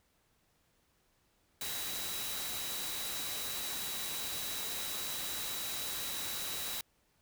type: tone in noise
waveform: sine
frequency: 3903 Hz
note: B7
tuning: 21 cents flat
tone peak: -43 dBFS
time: 1.61-6.81 s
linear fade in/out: 2 ms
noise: white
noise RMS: -39 dBFS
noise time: 1.61-6.81 s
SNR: -7 dB
effects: pink hiss -73 dBFS RMS until 7.21 s